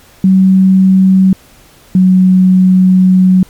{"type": "tone pair in turn", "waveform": "sine", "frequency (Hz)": [189.3, 185.51], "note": ["F#3", "F#3"], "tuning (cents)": [40, 5], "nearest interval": "unison", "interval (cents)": 35, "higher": "first", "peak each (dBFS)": -3, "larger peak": "neither", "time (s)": [[0.24, 1.33], [1.95, 3.43]], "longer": "second", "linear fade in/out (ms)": 2, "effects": ["pink hiss -42 dBFS RMS until 3.49 s", "MP3 96 kbps"]}